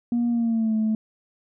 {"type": "tone with pitch glide", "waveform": "sine", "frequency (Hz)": [237.9, 218.2], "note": ["A#3", "A3"], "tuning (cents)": [35, -14], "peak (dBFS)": -18, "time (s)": [0.12, 0.95], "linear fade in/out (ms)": 2, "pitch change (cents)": -149, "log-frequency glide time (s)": [0.29, 0.75], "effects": ["tanh soft clip ceiling -17 dBFS"]}